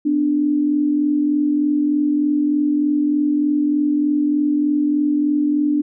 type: tone pair together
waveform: sine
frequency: 251.9 / 295.2 Hz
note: B3 / D4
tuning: +34 / +9 cents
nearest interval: minor third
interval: 275 cents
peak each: -23 / -15 dBFS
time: 0.05-5.82 s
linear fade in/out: 10 ms
effects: none